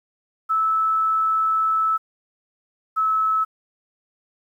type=tone pair in turn; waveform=sine; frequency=1308 / 1299 Hz; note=E6 / E6; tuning=-14 / -26 cents; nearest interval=unison; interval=12 cents; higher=first; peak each=-17 dBFS; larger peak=neither; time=0.49-1.98 / 2.96-3.45 s; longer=first; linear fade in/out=20 ms; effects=9-bit